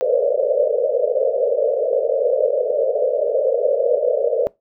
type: band-pass noise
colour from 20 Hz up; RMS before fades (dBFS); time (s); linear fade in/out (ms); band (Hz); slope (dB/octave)
white; -18; 0.01-4.47; 0; 450 to 610; 96
effects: noise-tail reverb RT60 0.2 s tail -22 dB re dry